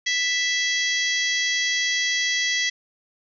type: harmonic tone with a mistuned harmonic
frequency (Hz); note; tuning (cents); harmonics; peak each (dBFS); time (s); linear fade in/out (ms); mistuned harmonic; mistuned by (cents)
659.3; E5; 0; 3 / 4 / 5 / 6 / 7 / 8 / 9 / 10; -23 / -36 / -27 / -34 / -32 / -34 / -30 / -39; 0.06-2.7; 10; 6; +25
effects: none